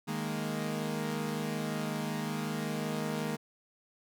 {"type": "chord", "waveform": "sawtooth", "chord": "D# suspended fourth", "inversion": "none", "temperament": "equal", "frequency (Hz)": [155.56, 207.7, 233.1], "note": ["D#3", "G#3", "A#3"], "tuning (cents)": [0, 0, 0], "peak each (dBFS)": -33, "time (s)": [0.07, 3.37], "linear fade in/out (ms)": 20, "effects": []}